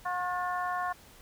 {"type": "harmonic tone with a mistuned harmonic", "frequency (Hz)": 360, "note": "F#4", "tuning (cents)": -47, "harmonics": [2, 3, 4, 5], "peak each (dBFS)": [-33, -33, -39, -40], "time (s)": [0.05, 0.93], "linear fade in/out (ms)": 10, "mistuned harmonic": 5, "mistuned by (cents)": -31, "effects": ["pink hiss -55 dBFS RMS until 1.21 s"]}